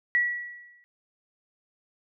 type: tone with exponential decay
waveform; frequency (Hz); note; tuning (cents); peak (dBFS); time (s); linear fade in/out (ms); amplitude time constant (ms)
sine; 1936; B6; -35; -18; 0.15-0.84; 0; 150
effects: none